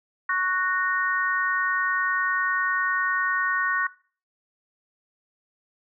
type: chord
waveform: sine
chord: F# major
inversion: second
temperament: just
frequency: 1110 / 1480 / 1850 Hz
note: C#6 / F#6 / A#6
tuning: +2 / 0 / -14 cents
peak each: -26 dBFS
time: 0.29-3.87 s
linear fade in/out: 5 ms
effects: noise-tail reverb RT60 0.4 s tail -19 dB re dry